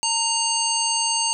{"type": "harmonic tone with a mistuned harmonic", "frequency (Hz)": 910, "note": "A#5", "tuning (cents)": -42, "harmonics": [1, 3, 5, 7, 9], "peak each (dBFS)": [-26, -26, -26, -26, -26], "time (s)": [0.03, 1.33], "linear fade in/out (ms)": 0, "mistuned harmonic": 3, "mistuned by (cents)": 47, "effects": []}